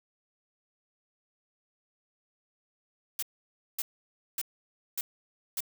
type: noise bursts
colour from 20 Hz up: blue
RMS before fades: -32 dBFS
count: 5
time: 3.19-5.605 s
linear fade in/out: 2 ms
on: 35 ms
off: 560 ms
effects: none